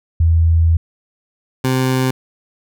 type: tone pair in turn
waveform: sine / 20% pulse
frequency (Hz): 82.41 / 129.84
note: E2 / C3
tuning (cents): 0 / -13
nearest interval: minor sixth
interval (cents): 787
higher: second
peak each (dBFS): -9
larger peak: neither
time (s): 0.2-0.77 / 1.64-2.11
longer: first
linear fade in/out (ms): 5
effects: none